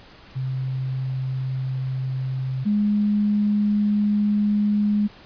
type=tone pair in turn; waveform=sine; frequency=130.81 / 207.6 Hz; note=C3 / G#3; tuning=0 / 0 cents; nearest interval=minor sixth; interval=800 cents; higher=second; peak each=-23 / -17 dBFS; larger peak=second; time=0.35-2.65 / 2.65-5.08 s; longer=second; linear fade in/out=20 ms; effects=pink hiss -47 dBFS RMS until 5.25 s + resampled to 11025 Hz